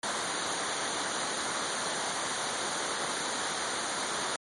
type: noise with comb filter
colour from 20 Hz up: pink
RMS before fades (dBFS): -32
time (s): 0.03-4.36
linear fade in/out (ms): 2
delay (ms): 0.38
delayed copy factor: -0.6
effects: high-pass 200 Hz 12 dB/octave + MP3 48 kbps